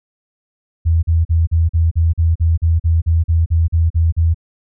sine tone bursts, 82.41 Hz, E2, in tune, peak -10 dBFS, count 16, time 0.85-4.345 s, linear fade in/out 20 ms, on 180 ms, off 41 ms, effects none

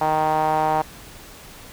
sawtooth tone with band-pass filter, 155.56 Hz, D#3, in tune, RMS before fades -20 dBFS, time 0.01-0.82 s, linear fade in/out 5 ms, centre 830 Hz, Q 4.8, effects pink hiss -42 dBFS RMS until 1.72 s

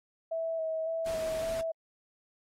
sine tone with vibrato, 648 Hz, E5, 30 cents flat, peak -30 dBFS, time 0.31-1.72 s, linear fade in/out 10 ms, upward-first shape square, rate 1.8 Hz, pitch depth 18 cents each way
pink noise, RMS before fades -43 dBFS, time 1.06-1.61 s, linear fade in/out 0 ms
effects low-pass 12000 Hz 12 dB/octave + AAC 48 kbps

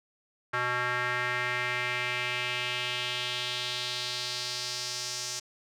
square tone with band-pass filter sweep, 123.47 Hz, B2, in tune, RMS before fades -32 dBFS, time 0.53-5.4 s, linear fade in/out 10 ms, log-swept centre 1500 to 6000 Hz, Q 2.5, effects none

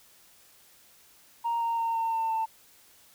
sine tone with pitch steps, 932.3 / 924.3 / 916.3 / 908.4 / 900.5 / 892.8 Hz, A#5 / A#5 / A#5 / A#5 / A5 / A5, 0 / -15 / -30 / -45 / +40 / +25 cents, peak -24 dBFS, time 1.44-2.46 s, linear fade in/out 20 ms, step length 170 ms, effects tanh soft clip ceiling -23 dBFS + white hiss -58 dBFS RMS until 3.14 s

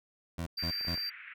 20% pulse tone bursts, 84.3 Hz, E2, 39 cents sharp, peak -29 dBFS, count 3, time 0.38-0.955 s, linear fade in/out 5 ms, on 85 ms, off 160 ms
triangle tone, 4693 Hz, D8, 2 cents flat, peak -32 dBFS, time 0.57-1.1 s, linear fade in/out 10 ms
pink band-pass noise, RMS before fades -48 dBFS, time 0.58-1.34 s, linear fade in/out 10 ms, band 1500 to 2500 Hz, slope 48 dB/octave
clicks, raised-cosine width 1 ms, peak -37 dBFS, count 3, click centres 0.811 / 0.85 / 0.977 s
effects none

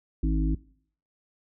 harmonic tone, 52.7 Hz, G#1, 26 cents sharp, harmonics 1 / 3 / 5 / 6, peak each -23 / -31 / -31 / -32 dBFS, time 0.23-0.55 s, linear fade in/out 5 ms, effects noise-tail reverb RT60 0.6 s tail -22 dB re dry

